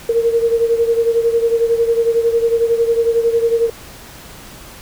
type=beating tone pair; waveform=sine; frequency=460.4 / 471.4 Hz; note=A#4 / A#4; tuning=-22 / +19 cents; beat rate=11 Hz; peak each=-13 / -18 dBFS; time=0.09-3.7 s; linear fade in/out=5 ms; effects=pink hiss -37 dBFS RMS until 4.81 s

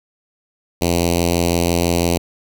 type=tone with notch filter; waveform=5% pulse; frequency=86 Hz; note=F2; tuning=26 cents flat; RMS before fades=-17 dBFS; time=0.81-2.18 s; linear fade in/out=10 ms; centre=1300 Hz; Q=0.5; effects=none

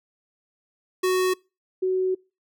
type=tone pair in turn; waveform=square / sine; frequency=370 / 373.2 Hz; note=F#4 / F#4; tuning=0 / +15 cents; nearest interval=unison; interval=15 cents; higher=second; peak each=-20 / -20 dBFS; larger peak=neither; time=1.03-1.34 / 1.82-2.15 s; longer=second; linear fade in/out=10 ms; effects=noise-tail reverb RT60 0.3 s tail -26 dB re dry

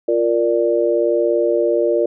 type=chord; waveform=sine; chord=Bb major; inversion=second; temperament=equal; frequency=349.2 / 466.2 / 587.3 Hz; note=F4 / Bb4 / D5; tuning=0 / 0 / 0 cents; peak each=-18 dBFS; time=0.08-2.06 s; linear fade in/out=5 ms; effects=none

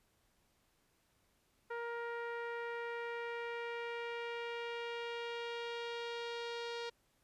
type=tone with low-pass filter sweep; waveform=sawtooth; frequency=470 Hz; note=A#4; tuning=14 cents sharp; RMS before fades=-42 dBFS; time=1.7-6.9 s; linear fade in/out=10 ms; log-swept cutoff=1600 to 4200 Hz; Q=1.9; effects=pink hiss -75 dBFS RMS until 7.23 s + resampled to 32000 Hz

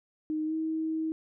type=tone with pitch glide; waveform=sine; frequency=310 to 318.5 Hz; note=D#4 to D#4; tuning=-6 to +41 cents; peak=-28 dBFS; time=0.3-1.12 s; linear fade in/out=0 ms; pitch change=+47 cents; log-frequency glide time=0.45-0.54 s; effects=none

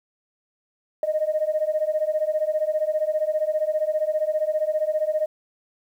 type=beating tone pair; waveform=sine; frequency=610 / 625 Hz; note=D#5 / D#5; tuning=-34 / +8 cents; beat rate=15 Hz; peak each=-23 dBFS; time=1.03-5.26 s; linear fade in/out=2 ms; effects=tanh soft clip ceiling -13 dBFS + 9-bit

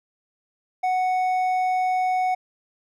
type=tone with hard clipping; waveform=sine; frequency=740 Hz; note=F#5; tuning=in tune; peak=-21 dBFS; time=0.83-2.35 s; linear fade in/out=10 ms; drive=5 dB; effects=none

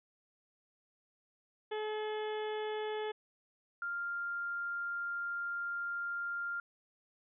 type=harmonic tone; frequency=428.2 Hz; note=A4; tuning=47 cents flat; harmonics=1 / 2 / 3 / 4 / 5 / 6 / 7 / 8; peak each=-36 / -42 / -52 / -48 / -52 / -58 / -53 / -52 dBFS; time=1.71-3.12 s; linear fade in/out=10 ms
type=tone; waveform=sine; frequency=1396.9 Hz; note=F6; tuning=in tune; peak=-35 dBFS; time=3.82-6.6 s; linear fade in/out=2 ms
effects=none

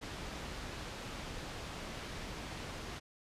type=low-pass noise; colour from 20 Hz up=pink; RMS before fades=-44 dBFS; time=0.01-3 s; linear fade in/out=20 ms; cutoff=5500 Hz; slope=12 dB/octave; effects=resampled to 32000 Hz

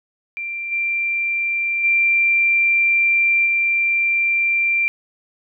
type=tone with level steps; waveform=sine; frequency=2364 Hz; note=D7; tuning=11 cents sharp; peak=-24 / -18 / -13 / -15 dBFS; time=0.37-4.88 s; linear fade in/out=0 ms; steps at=0.71 / 1.83 / 3.45 s; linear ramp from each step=20 ms; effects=none

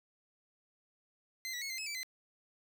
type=tone with pitch steps; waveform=20% pulse; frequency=2067 / 1949 / 2188 / 2078 / 2580 / 2319 / 2046 Hz; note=C7 / B6 / C#7 / C7 / E7 / D7 / C7; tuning=-22 / -23 / -23 / -12 / -38 / -22 / -39 cents; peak=-33 dBFS; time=1.45-2.031 s; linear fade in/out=0 ms; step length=83 ms; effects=none

